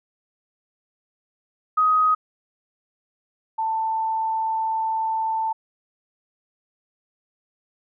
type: tone pair in turn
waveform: sine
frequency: 1256 / 888.1 Hz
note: D#6 / A5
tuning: +16 / +16 cents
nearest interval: tritone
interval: 600 cents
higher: first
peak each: -15 / -21 dBFS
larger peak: first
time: 1.77-2.15 / 3.58-5.53 s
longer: second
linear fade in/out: 10 ms
effects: none